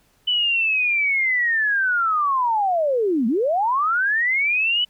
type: linear two-way sweep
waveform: sine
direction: down then up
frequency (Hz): 3000 to 209 to 3000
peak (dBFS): -17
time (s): 0.27-4.85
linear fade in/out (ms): 10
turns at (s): 3.27
effects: pink hiss -61 dBFS RMS until 4.89 s